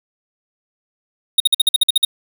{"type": "tone bursts", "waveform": "square", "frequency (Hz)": 3729, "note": "A#7", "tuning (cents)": 0, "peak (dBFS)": -9, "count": 10, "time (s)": [1.38, 2.05], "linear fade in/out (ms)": 5, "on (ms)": 22, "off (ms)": 50, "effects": []}